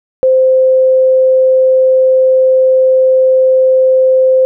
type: tone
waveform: sine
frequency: 520 Hz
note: C5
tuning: 11 cents flat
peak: -5 dBFS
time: 0.23-4.45 s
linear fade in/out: 0 ms
effects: none